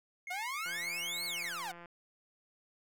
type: tone with pitch glide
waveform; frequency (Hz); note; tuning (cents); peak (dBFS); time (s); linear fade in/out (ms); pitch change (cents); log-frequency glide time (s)
triangle; 2156 to 2186; C#7 to C#7; -49 to -25; -39; 0.27-1.49; 2; +24; 0.39-0.82
type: exponential two-way sweep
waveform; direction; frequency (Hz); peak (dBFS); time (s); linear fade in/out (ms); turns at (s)
sawtooth; up then down; 700 to 4528 to 700; -34; 0.3-1.72; 10; 1.25
type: click train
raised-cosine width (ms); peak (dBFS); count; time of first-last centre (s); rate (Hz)
0.5; -36; 207; 0.66-1.858; 172
effects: none